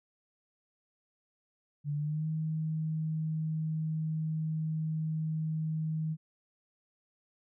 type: tone with pitch glide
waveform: sine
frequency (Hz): 146.2 to 157.6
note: D3 to D#3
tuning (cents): -7 to +23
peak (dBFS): -30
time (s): 1.84-6.17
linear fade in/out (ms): 50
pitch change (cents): +130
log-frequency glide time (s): 1.94-2.27
effects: none